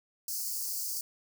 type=high-pass noise; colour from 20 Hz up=white; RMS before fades=-35 dBFS; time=0.28-1.01 s; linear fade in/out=2 ms; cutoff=4500 Hz; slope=96 dB/octave; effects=none